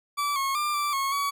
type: tone with pitch steps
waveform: 40% pulse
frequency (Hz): 1157 / 1090 / 1192 / 1170 / 1093 / 1131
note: D6 / C#6 / D6 / D6 / C#6 / C#6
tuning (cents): -26 / -29 / +25 / -7 / -25 / +34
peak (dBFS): -24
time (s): 0.17-1.31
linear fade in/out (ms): 20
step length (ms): 190
effects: none